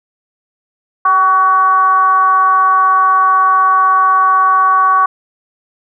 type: tone with frequency modulation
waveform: sine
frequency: 1129 Hz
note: C#6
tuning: 31 cents sharp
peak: -7 dBFS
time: 1.05-5.06 s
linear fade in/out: 5 ms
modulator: 364 Hz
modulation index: 0.53
effects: none

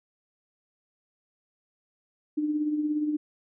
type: tone with tremolo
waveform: sine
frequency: 300.7 Hz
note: D4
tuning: 41 cents sharp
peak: -22 dBFS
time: 2.37-3.17 s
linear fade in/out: 10 ms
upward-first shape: triangle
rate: 17 Hz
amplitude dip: 55%
effects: none

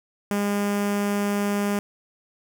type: tone with notch filter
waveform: sawtooth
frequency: 203.4 Hz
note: G#3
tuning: 36 cents flat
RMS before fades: -24 dBFS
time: 0.31-1.79 s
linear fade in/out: 0 ms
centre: 4000 Hz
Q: 1.8
effects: none

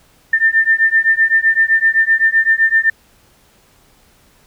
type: beating tone pair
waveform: sine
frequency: 1792 / 1799.8 Hz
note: A6 / A6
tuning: +31 / +39 cents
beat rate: 7.8 Hz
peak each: -13 dBFS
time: 0.33-2.9 s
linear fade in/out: 5 ms
effects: pink hiss -52 dBFS RMS until 4.46 s

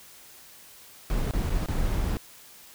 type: noise with dropouts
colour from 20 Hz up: brown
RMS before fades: -26 dBFS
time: 1.1-2.17 s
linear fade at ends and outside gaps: 0 ms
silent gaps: 1.309-1.336 / 1.496-1.503 / 1.66-1.686 / 1.943-1.947 s
effects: white hiss -50 dBFS RMS until 2.74 s

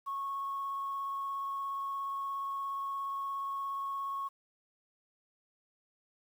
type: tone with vibrato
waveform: sine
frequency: 1100 Hz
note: C#6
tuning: 14 cents flat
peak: -33 dBFS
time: 0.06-4.29 s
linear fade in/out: 20 ms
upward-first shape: triangle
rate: 17 Hz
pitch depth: 10 cents each way
effects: tanh soft clip ceiling -29 dBFS + 10-bit

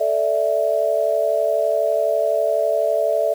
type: chord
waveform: sine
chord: A suspended fourth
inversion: none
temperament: equal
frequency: 440 / 587.3 / 659.3 Hz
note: A4 / D5 / E5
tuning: 0 / 0 / 0 cents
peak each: -24 / -20 / -19 dBFS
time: 0-3.34 s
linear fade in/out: 10 ms
effects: 7-bit

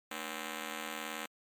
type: ring-modulated tone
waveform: 5% pulse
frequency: 261.6 Hz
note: C4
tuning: in tune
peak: -24 dBFS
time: 0.11-1.26 s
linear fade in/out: 5 ms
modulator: 39.5 Hz
effects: MP3 96 kbps

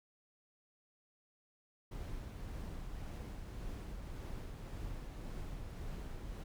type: noise with tremolo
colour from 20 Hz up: brown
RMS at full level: -43 dBFS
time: 1.91-6.44 s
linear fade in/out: 10 ms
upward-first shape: triangle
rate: 1.8 Hz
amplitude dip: 30%
effects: none

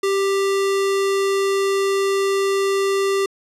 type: tone with sample-and-hold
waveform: sine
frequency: 392 Hz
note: G4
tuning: in tune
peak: -16 dBFS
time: 0.03-3.26 s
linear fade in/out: 5 ms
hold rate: 1575 Hz
effects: low-pass 10000 Hz 12 dB/octave

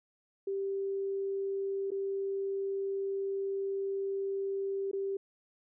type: tone with dropouts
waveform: sine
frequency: 392 Hz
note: G4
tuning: in tune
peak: -31 dBFS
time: 0.47-5.17 s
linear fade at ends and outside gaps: 5 ms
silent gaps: 1.906-1.916 / 4.914-4.931 s
effects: none

